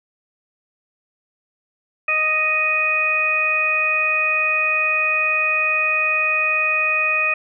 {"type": "harmonic tone", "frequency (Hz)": 622.3, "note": "D#5", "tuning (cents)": 0, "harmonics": [1, 2, 3, 4], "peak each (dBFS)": [-29, -25, -27, -17], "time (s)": [2.08, 7.34], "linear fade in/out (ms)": 5, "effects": []}